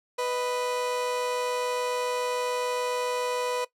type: tone pair together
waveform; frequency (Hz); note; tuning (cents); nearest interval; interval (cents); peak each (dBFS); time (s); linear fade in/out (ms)
30% pulse; 495 / 622; B4 / D#5; +4 / -1; major third; 395; -24 / -35; 0.18-3.65; 10
effects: noise-tail reverb RT60 0.1 s tail -18 dB re dry + low-pass 11000 Hz 12 dB/octave